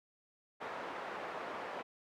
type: band-pass noise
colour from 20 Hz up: pink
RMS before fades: -43 dBFS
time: 0.6-1.83 s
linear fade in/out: 20 ms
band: 490 to 1500 Hz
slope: 12 dB/octave
effects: none